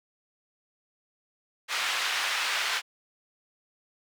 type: band-pass noise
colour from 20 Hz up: white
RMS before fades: -29 dBFS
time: 1.68-2.82 s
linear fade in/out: 50 ms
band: 1100 to 3100 Hz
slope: 12 dB/octave
effects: none